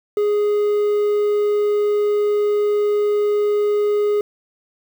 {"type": "tone with quantisation", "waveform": "triangle", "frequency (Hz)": 415.3, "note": "G#4", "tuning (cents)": 0, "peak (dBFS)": -13, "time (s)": [0.17, 4.21], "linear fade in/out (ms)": 2, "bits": 7, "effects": []}